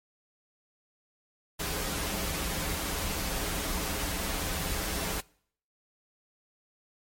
pink noise with comb filter, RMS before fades -32 dBFS, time 1.59-5.21 s, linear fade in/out 10 ms, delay 8.3 ms, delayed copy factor -0.6, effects noise-tail reverb RT60 0.6 s tail -24 dB re dry + MP3 64 kbps

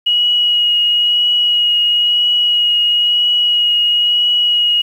sine tone with vibrato, 2900 Hz, F#7, 35 cents flat, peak -10 dBFS, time 0.06-4.82 s, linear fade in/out 10 ms, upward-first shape triangle, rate 1 Hz, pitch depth 13 cents each way, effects 7-bit

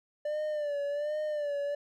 triangle tone with vibrato, 590 Hz, D5, 8 cents sharp, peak -28 dBFS, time 0.25-1.75 s, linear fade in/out 5 ms, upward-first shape sine, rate 1.3 Hz, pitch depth 63 cents each way, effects none

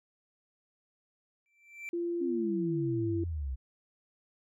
triangle tone with exponential growth, 2341 Hz, D7, 6 cents flat, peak -34 dBFS, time 1.46-1.89 s, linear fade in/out 0 ms, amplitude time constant 93 ms
sine tone with pitch glide, 343.8 to 335 Hz, F4 to E4, -27 to +28 cents, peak -30 dBFS, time 1.93-3.24 s, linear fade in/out 5 ms, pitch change -45 cents, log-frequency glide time 2.38-2.53 s
sine exponential sweep, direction down, 283.3 to 62 Hz, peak -32 dBFS, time 2.2-3.56 s, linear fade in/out 20 ms
effects none

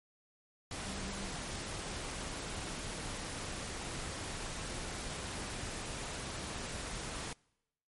sine tone in noise, 196 Hz, G3, in tune, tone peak -46 dBFS, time 0.85-1.28 s, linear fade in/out 2 ms, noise pink, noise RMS -41 dBFS, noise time 0.71-7.33 s, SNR -8 dB, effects noise-tail reverb RT60 0.9 s tail -26 dB re dry + MP3 48 kbps

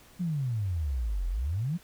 sine exponential two-way sweep, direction down then up, 185.8 to 41.51 to 185.8 Hz, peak -27 dBFS, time 0.19-1.78 s, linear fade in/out 20 ms, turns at 1.28 s, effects pink hiss -56 dBFS RMS until 1.83 s

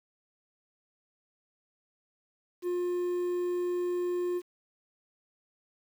triangle tone with quantisation, 355.3 Hz, F4, 30 cents sharp, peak -26 dBFS, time 2.62-4.42 s, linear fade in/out 50 ms, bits 9, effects none

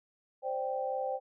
sine chord, C suspended second, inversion none, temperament equal, 523.3 / 587.3 / 784 Hz, C5 / D5 / G5, 0 / 0 / 0 cents, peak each -34 / -39 / -35 dBFS, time 0.42-1.2 s, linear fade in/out 50 ms, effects none

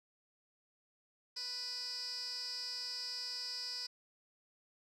15% pulse tone with band-pass filter, 493.9 Hz, B4, in tune, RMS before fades -42 dBFS, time 1.36-3.87 s, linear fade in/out 10 ms, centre 5000 Hz, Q 7.5, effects none

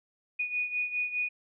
sine beating tone pair, 2467 / 2471.9 Hz, D#7 / D#7, -15 / -12 cents, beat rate 4.9 Hz, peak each -30 / -35 dBFS, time 0.39-1.29 s, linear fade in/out 10 ms, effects none

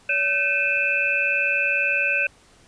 sine tone cluster, 569 / 1535 / 2451 / 2631 Hz, C#5 / G6 / D#7 / E7, +45 / -37 / -27 / -4 cents, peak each -31 / -25 / -24 / -22 dBFS, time 0.09-2.27 s, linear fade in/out 5 ms, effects pink hiss -54 dBFS RMS until 2.67 s + resampled to 22050 Hz

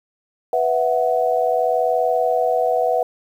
sine chord, B suspended fourth, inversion none, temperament equal, 493.9 / 659.3 / 740 Hz, B4 / E5 / F#5, 0 / 0 / 0 cents, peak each -20 dBFS, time 0.53-3.03 s, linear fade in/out 2 ms, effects 8-bit

